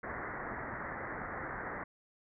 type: low-pass noise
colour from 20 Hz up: white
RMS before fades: -41 dBFS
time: 0.03-1.84 s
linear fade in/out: 5 ms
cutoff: 2000 Hz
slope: 96 dB/octave
effects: none